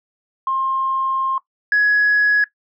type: tone pair in turn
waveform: sine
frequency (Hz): 1063 / 1677.2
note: C6 / G#6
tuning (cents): +27 / +17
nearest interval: minor sixth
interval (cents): 790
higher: second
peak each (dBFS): -17 / -10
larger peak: second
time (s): 0.47-1.38 / 1.72-2.44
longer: first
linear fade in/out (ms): 2
effects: noise-tail reverb RT60 0.1 s tail -18 dB re dry + tanh soft clip ceiling -9 dBFS